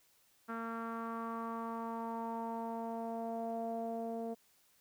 sawtooth tone with low-pass filter sweep, 228.6 Hz, A#3, 34 cents flat, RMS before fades -40 dBFS, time 0.48-4.35 s, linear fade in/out 20 ms, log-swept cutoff 1400 to 590 Hz, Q 4.8, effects white hiss -70 dBFS RMS until 4.8 s

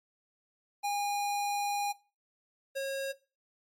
square tone pair in turn, 815 / 543.9 Hz, G#5 / C#5, -33 / -33 cents, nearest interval perfect fifth, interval 700 cents, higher first, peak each -30 / -32 dBFS, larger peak first, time 0.83-1.93 / 2.75-3.13 s, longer first, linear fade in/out 20 ms, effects noise-tail reverb RT60 0.3 s tail -18 dB re dry + MP3 64 kbps

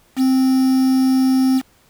triangle tone with quantisation, 261.6 Hz, C4, in tune, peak -10 dBFS, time 0.16-1.62 s, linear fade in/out 50 ms, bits 5, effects pink hiss -55 dBFS RMS until 1.89 s

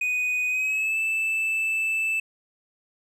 triangle tone with pitch glide, 2489 to 2637 Hz, D#7 to E7, 0 to 0 cents, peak -21 dBFS, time 0.01-2.2 s, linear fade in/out 5 ms, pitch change +100 cents, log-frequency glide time 0.48-0.98 s, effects none

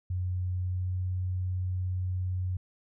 sine tone with pitch glide, 91 to 91.74 Hz, F#2 to F#2, -28 to -14 cents, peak -28 dBFS, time 0.1-2.57 s, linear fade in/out 5 ms, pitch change +14 cents, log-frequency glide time 0.58-0.98 s, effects none

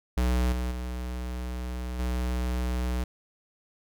square tone with level steps, 61.74 Hz, B1, in tune, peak -23 / -28 / -32 / -27 dBFS, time 0.17-3.04 s, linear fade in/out 5 ms, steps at 0.52 / 0.71 / 1.99 s, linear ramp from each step 5 ms, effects none

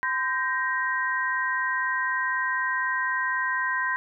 sine tone cluster, 1023 / 1571 / 1879 Hz, C6 / G6 / A#6, -39 / +3 / +13 cents, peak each -28 dBFS, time 0.03-3.96 s, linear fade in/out 0 ms, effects none

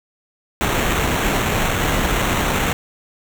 pink noise with sample-and-hold, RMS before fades -19 dBFS, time 0.61-2.73 s, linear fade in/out 0 ms, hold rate 4900 Hz, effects none

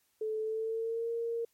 sine tone with pitch glide, 435.2 to 463.7 Hz, A4 to A#4, -19 to -9 cents, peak -31 dBFS, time 0.21-1.45 s, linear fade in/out 5 ms, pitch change +110 cents, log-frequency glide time 0.4-1.1 s, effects white hiss -73 dBFS RMS until 1.53 s + MP3 64 kbps

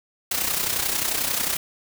white noise with amplitude modulation, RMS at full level -22 dBFS, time 0.31-1.57 s, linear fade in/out 5 ms, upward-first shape sine, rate 31.2 Hz, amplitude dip 60%, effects none

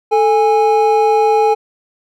triangle tone pair together, 440 / 824.6 Hz, A4 / G#5, 0 / -13 cents, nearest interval major seventh, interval 1087 cents, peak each -10 dBFS, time 0.11-1.55 s, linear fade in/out 20 ms, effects none

